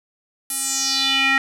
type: tone with band-pass filter sweep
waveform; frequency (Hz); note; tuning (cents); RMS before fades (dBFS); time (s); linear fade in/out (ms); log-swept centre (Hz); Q
square; 270; C#4; -45; -20; 0.5-1.38; 2; 11000 to 1900; 3.9
effects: none